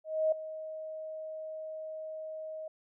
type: tone with ADSR envelope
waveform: sine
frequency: 629 Hz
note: D#5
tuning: 19 cents sharp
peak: -23 dBFS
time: 0.04-2.68 s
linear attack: 280 ms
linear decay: 5 ms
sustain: -15 dB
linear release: 4 ms
effects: none